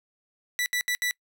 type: tone bursts at uneven times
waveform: sawtooth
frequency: 1968 Hz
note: B6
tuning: 7 cents flat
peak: -21 dBFS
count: 4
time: 0.59-0.66 / 0.73-0.81 / 0.88-0.95 / 1.02-1.11 s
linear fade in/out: 0 ms
effects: noise-tail reverb RT60 0.1 s tail -25 dB re dry